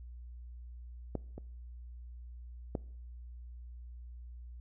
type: clicks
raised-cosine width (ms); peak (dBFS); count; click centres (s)
2; -21 / -30 / -20; 3; 1.153 / 1.38 / 2.752
effects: noise-tail reverb RT60 0.6 s tail -23 dB re dry + added 60 Hz sine -45 dBFS peak until 4.6 s